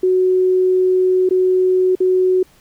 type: tone with dropouts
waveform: sine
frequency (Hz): 370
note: F#4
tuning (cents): 0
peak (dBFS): -11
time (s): 0.03-2.43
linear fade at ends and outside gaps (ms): 5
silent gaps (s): 1.291-1.308 / 1.953-2.003
effects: pink hiss -52 dBFS RMS until 2.6 s